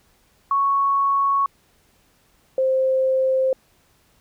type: tone pair in turn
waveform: sine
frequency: 1108.7 / 524.6 Hz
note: C#6 / C5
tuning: 0 / +4 cents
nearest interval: octave + minor second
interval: 1296 cents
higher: first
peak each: -16 dBFS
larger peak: neither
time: 0.51-1.46 / 2.58-3.53 s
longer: neither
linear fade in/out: 2 ms
effects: pink hiss -60 dBFS RMS until 4.2 s